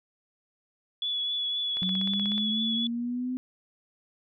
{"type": "tone with vibrato", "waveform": "sine", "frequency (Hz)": 3410, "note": "G#7", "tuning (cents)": 45, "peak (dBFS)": -27, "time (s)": [1.02, 2.87], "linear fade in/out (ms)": 2, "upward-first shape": "triangle", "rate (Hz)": 3.9, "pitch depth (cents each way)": 21}
{"type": "click train", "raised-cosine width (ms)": 0.3, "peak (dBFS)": -25, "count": 11, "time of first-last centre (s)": [1.77, 2.38], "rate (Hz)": 16.4}
{"type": "linear sweep", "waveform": "sine", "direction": "up", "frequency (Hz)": [183.6, 256], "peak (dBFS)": -28, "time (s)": [1.82, 3.37], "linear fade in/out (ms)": 0}
{"effects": []}